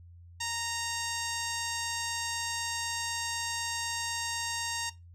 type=tone with low-pass filter; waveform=10% pulse; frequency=928 Hz; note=A#5; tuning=8 cents flat; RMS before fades=-34 dBFS; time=0.4-4.9 s; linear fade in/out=10 ms; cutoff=8500 Hz; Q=5.6; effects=noise-tail reverb RT60 0.2 s tail -17 dB re dry + added 86 Hz sine -49 dBFS peak until 5.14 s